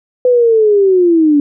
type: linear sweep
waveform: sine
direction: down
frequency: 505 to 283.9 Hz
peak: -6 dBFS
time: 0.25-1.4 s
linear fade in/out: 2 ms
effects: none